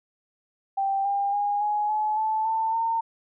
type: tone with pitch steps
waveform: sine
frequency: 784 / 800.9 / 818.2 / 835.9 / 854 / 872.4 / 891.3 / 910.5 Hz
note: G5 / G5 / G#5 / G#5 / G#5 / A5 / A5 / A#5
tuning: 0 / +37 / -26 / +11 / +48 / -15 / +22 / -41 cents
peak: -22 dBFS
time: 0.77-3.01 s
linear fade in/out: 10 ms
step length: 280 ms
effects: none